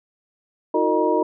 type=tone cluster; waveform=sine; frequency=317.2 / 360.7 / 454.2 / 611 / 953 Hz; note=D#4 / F#4 / A#4 / D#5 / A#5; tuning=+33 / -44 / -45 / -32 / +38 cents; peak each=-23 dBFS; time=0.74-1.23 s; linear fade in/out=5 ms; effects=none